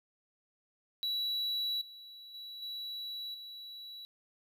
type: tone with level steps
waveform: triangle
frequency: 3922 Hz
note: B7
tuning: 13 cents flat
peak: -30 / -47 / -42 / -37 / -43 dBFS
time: 1.03-4.05 s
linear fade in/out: 0 ms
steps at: 1.81 / 2.34 / 2.62 / 3.34 s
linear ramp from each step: 5 ms
effects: none